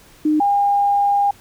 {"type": "tone pair in turn", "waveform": "sine", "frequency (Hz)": [305.3, 807.6], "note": ["D#4", "G#5"], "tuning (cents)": [-33, -49], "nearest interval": "octave + perfect fourth", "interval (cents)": 1684, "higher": "second", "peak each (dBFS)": -13, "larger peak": "neither", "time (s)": [[0.25, 0.4], [0.4, 1.31]], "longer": "second", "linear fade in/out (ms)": 5, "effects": ["pink hiss -48 dBFS RMS until 1.4 s"]}